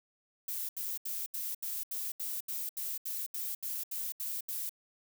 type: noise bursts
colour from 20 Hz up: violet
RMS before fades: -37 dBFS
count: 15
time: 0.48-4.694 s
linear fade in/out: 5 ms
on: 210 ms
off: 76 ms
effects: none